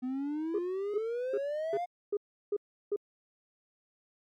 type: exponential sweep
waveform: triangle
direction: up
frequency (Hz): 248.9 to 719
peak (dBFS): -29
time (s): 0.02-1.86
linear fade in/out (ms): 20
type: tone bursts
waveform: sine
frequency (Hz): 409.8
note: G#4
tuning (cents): -23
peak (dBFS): -26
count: 7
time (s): 0.54-2.962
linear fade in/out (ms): 5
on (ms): 46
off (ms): 350
effects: tanh soft clip ceiling -23 dBFS + MP3 64 kbps